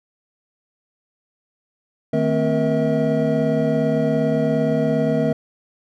triangle tone cluster, 154.3 / 224 / 261.4 / 473.5 / 644 Hz, D#3 / A3 / C4 / A#4 / E5, -14 / +31 / -1 / +27 / -41 cents, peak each -21 dBFS, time 2.13-5.33 s, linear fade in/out 5 ms, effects none

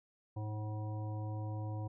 harmonic tone with a mistuned harmonic, 107.1 Hz, A2, 46 cents flat, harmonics 1 / 3 / 5 / 7 / 9, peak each -37 / -48 / -51 / -52 / -53 dBFS, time 0.36-1.88 s, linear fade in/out 10 ms, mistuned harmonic 3, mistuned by -16 cents, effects none

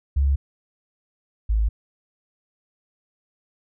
sine tone pair in turn, 69.3 / 53.71 Hz, C#2 / A1, 0 / -41 cents, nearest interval major third, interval 441 cents, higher first, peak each -16 / -17 dBFS, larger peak first, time 0.16-0.36 / 1.49-1.69 s, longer neither, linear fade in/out 10 ms, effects none

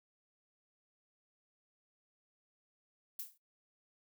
violet noise with exponential decay, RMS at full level -38 dBFS, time 3.19-3.38 s, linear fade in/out 5 ms, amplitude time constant 41 ms, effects noise-tail reverb RT60 0.2 s tail -24 dB re dry

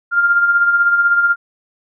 sine tone with tremolo, 1399 Hz, F6, 3 cents sharp, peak -8 dBFS, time 0.11-1.36 s, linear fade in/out 50 ms, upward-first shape sine, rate 16 Hz, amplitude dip 50%, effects none

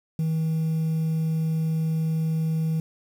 sine tone, 159.9 Hz, D#3, 48 cents sharp, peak -19 dBFS, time 0.19-2.8 s, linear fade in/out 2 ms, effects tanh soft clip ceiling -21 dBFS + 8-bit

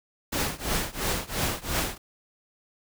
pink noise with tremolo, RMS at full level -25 dBFS, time 0.32-1.98 s, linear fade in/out 10 ms, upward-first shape triangle, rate 2.9 Hz, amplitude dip 95%, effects none

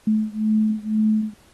sine beating tone pair, 215.2 / 217.2 Hz, A3 / A3, -38 / -22 cents, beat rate 2 Hz, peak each -20 / -21 dBFS, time 0.07-1.34 s, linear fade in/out 5 ms, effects pink hiss -55 dBFS RMS until 1.53 s + AAC 32 kbps

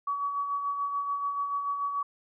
sine tone with tremolo, 1134 Hz, C#6, 39 cents sharp, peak -26 dBFS, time 0.07-2.03 s, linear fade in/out 5 ms, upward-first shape sine, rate 6.9 Hz, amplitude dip 45%, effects none

